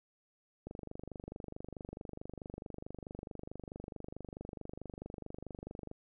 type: click train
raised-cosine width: 2 ms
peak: -30 dBFS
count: 130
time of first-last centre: 0.67-5.914 s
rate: 24.6 Hz
effects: none